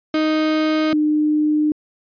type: tone pair in turn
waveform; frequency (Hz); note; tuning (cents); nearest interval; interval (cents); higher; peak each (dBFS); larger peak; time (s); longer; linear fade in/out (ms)
35% pulse / sine; 311.1 / 302.8; D#4 / D#4; 0 / -47; unison; 47; first; -14; neither; 0.14-0.93 / 0.93-1.72; neither; 2
effects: resampled to 11025 Hz